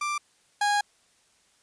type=tone pair in turn; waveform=30% pulse; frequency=1180 / 822.4 Hz; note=D6 / G#5; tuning=+8 / -17 cents; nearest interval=tritone; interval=625 cents; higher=first; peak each=-24 / -19 dBFS; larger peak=second; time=0.01-0.18 / 0.61-0.81 s; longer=second; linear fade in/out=5 ms; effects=white hiss -64 dBFS RMS until 1.62 s + resampled to 22050 Hz